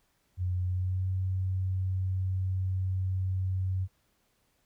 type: tone with pitch glide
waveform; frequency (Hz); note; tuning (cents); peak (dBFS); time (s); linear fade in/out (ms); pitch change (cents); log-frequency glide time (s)
sine; 90.7 to 93.68; F#2 to F#2; -34 to +22; -27; 0.37-3.88; 50; +56; 0.63-1.08
effects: pink hiss -72 dBFS RMS until 4.65 s